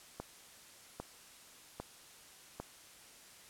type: click train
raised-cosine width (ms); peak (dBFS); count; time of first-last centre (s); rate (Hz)
1; -26; 4; 0.2-2.6; 1.25
effects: white hiss -57 dBFS RMS until 3.49 s + low-pass 11000 Hz 12 dB/octave